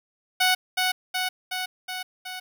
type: tone with echo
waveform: 10% pulse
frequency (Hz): 740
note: F#5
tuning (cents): 0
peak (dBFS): -10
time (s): 0.4-0.55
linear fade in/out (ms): 10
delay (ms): 370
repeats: 5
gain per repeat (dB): -3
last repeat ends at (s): 2.4
effects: none